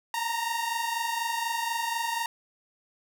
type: tone pair together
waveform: sawtooth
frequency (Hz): 915 / 939.1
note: A#5 / A#5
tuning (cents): -32 / +13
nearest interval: unison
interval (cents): 45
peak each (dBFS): -27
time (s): 0.14-2.26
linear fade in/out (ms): 2
effects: 10-bit